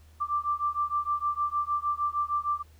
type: beating tone pair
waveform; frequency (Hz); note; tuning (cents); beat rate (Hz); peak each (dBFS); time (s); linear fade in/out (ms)
sine; 1174 / 1180.5; D6 / D6; -1 / +9; 6.5; -29; 0.2-2.63; 20
effects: added 77 Hz sine -52 dBFS peak until 2.79 s + pink hiss -63 dBFS RMS until 2.79 s

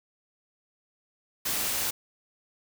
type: noise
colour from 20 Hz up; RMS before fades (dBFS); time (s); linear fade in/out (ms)
white; -29; 1.45-1.91; 10
effects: none

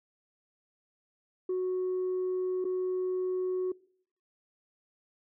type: tone with dropouts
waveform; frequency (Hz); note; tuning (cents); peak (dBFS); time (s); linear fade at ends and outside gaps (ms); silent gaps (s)
sine; 368.7; F#4; -6; -26; 1.49-3.72; 5; 2.644-2.65
effects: noise-tail reverb RT60 0.6 s tail -23 dB re dry + tanh soft clip ceiling -26 dBFS

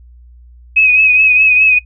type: tone with vibrato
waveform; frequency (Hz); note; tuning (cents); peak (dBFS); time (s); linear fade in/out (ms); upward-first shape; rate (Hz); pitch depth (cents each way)
sine; 2534; D#7; +31; -6; 0.76-1.79; 10; triangle; 4.8; 53
effects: noise-tail reverb RT60 0.1 s tail -18 dB re dry + added 60 Hz sine -37 dBFS peak until 1.85 s

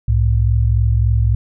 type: tone pair together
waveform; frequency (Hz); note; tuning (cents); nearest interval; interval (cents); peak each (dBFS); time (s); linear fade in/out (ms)
sine; 64.7 / 108.19; C2 / A2; -19 / -29; major sixth; 890; -14; 0.08-1.35; 5
effects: none

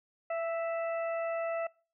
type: harmonic tone with a mistuned harmonic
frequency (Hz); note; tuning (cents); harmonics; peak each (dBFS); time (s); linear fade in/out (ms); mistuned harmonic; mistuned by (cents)
659.3; E5; 0; 1 / 2 / 3 / 4; -31 / -41 / -45 / -47; 0.3-1.67; 5; 1; +17
effects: noise-tail reverb RT60 0.4 s tail -25 dB re dry

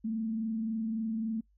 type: tone with frequency modulation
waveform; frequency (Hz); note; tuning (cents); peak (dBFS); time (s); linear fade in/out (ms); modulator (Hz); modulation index
sine; 222.4; A3; +19; -30; 0.04-1.41; 10; 23.6; 0.3
effects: noise-tail reverb RT60 0.1 s tail -24 dB re dry + added 50 Hz sine -64 dBFS peak until 1.57 s

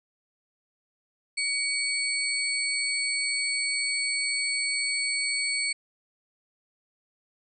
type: tone cluster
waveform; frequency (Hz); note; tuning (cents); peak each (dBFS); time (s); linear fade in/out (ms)
sine; 2253 / 4438 / 8160; C#7 / C#8 / C9; +28 / +1 / -44; -28 / -30 / -32; 1.37-5.73; 10
effects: none

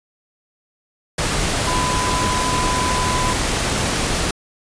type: tone in noise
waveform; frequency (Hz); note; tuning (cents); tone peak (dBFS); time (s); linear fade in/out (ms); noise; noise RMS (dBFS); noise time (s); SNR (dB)
sine; 1003; B5; +26; -21; 1.67-3.33; 5; pink; -20; 1.18-4.31; -4
effects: resampled to 22050 Hz

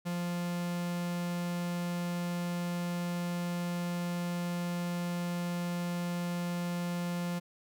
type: tone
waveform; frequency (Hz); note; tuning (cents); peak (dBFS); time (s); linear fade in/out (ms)
45% pulse; 174.61; F3; 0; -32; 0.05-7.4; 20
effects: none

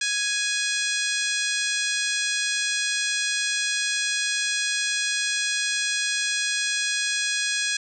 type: harmonic tone with a mistuned harmonic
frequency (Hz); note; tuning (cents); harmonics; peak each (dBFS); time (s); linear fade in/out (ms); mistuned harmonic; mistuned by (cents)
830.6; G#5; 0; 2 / 3 / 4 / 5 / 6 / 7 / 8 / 9 / 10; -28 / -30 / -31 / -32 / -33 / -33 / -34 / -35 / -35; 0.01-7.77; 5; 4; +17
effects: none

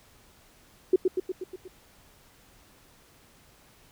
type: tone with echo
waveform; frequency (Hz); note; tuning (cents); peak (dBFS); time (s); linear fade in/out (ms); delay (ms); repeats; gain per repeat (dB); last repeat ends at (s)
sine; 370; F#4; 0; -15; 0.93-0.96; 5; 120; 6; -4; 1.68
effects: pink hiss -58 dBFS RMS until 3.91 s

